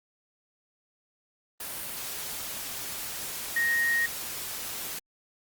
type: tone in noise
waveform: sine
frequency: 1869 Hz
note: A#6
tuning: 4 cents sharp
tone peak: -23 dBFS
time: 3.56-4.06 s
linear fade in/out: 5 ms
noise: white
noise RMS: -36 dBFS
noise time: 1.6-4.99 s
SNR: +10 dB
effects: Opus 32 kbps